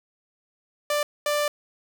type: tone bursts at uneven times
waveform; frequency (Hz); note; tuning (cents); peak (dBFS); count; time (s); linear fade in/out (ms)
sawtooth; 590; D5; +8; -18; 2; 0.9-1.03 / 1.26-1.48; 2
effects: none